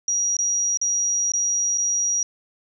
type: tone with dropouts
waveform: sine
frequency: 5750 Hz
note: F8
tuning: 50 cents sharp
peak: -19 dBFS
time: 0.08-2.23 s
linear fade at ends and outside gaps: 2 ms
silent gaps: 0.368-0.388 / 0.773-0.814 / 1.32-1.336 / 1.776-1.781 s
effects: none